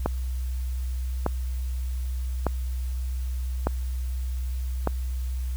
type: click train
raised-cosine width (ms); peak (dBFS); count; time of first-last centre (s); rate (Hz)
1; -9; 5; 0.06-4.873; 0.831
effects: added 63 Hz sine -26 dBFS peak until 5.56 s + white hiss -50 dBFS RMS until 5.56 s